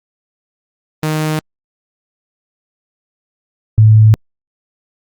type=tone pair in turn; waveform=sawtooth / sine; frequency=155.1 / 108.82 Hz; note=D#3 / A2; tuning=-5 / -19 cents; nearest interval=tritone; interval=614 cents; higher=first; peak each=-10 / -3 dBFS; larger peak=second; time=1.03-1.39 / 3.78-4.14 s; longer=neither; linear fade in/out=0 ms; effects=Opus 32 kbps